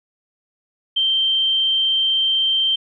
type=tone; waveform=sine; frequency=3136 Hz; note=G7; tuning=in tune; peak=-15 dBFS; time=0.96-2.76 s; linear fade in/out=10 ms; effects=none